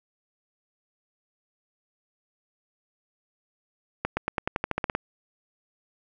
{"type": "accelerating click train", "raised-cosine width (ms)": 0.5, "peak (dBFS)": -10, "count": 12, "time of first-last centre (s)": [4.05, 4.951], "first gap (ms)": 120, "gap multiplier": 0.92, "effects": []}